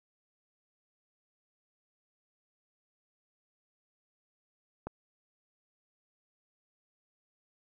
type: click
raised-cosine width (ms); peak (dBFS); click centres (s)
1; -23; 4.87
effects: none